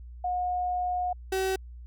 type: tone pair in turn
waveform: sine / 35% pulse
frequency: 722 / 380.4 Hz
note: F#5 / F#4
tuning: -43 / +48 cents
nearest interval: major seventh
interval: 1109 cents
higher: first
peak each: -26 / -24 dBFS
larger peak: second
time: 0.24-1.13 / 1.32-1.56 s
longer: first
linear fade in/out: 5 ms
effects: added 60 Hz sine -41 dBFS peak until 1.86 s